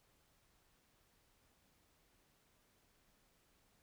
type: silence
effects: pink hiss -74 dBFS RMS until 3.82 s